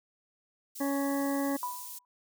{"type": "high-pass noise", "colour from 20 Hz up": "white", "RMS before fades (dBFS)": -43, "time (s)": [0.75, 1.99], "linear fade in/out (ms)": 10, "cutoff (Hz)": 6000, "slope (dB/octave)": 12}
{"type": "harmonic tone", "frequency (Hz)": 278.5, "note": "C#4", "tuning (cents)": 8, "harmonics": [1, 2, 3, 4, 6, 7], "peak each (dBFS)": [-29, -35, -39, -41, -45, -46], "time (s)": [0.8, 1.57], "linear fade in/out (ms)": 10}
{"type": "tone with exponential decay", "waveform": "sine", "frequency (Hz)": 987.8, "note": "B5", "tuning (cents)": 0, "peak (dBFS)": -29, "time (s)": [1.63, 2.05], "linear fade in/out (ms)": 1, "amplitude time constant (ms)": 91}
{"effects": []}